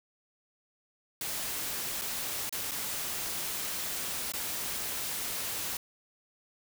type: noise with dropouts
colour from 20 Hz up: white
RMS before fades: -35 dBFS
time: 1.21-5.77 s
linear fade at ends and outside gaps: 2 ms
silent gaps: 2.014-2.018 / 2.494-2.525 / 2.711-2.716 / 4.321-4.336 s
effects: none